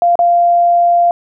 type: tone with dropouts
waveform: sine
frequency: 694 Hz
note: F5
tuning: 11 cents flat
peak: -7 dBFS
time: 0.02-1.11 s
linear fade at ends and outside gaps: 1 ms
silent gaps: 0.155-0.191 s
effects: none